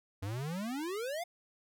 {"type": "exponential sweep", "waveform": "square", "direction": "up", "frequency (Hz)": [92.5, 726], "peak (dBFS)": -36, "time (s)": [0.22, 1.24], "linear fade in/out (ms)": 10, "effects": []}